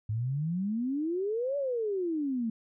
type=exponential two-way sweep; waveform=sine; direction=up then down; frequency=103.6 to 579 to 218.9 Hz; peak=-28 dBFS; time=0.09-2.5 s; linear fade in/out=5 ms; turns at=1.57 s; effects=none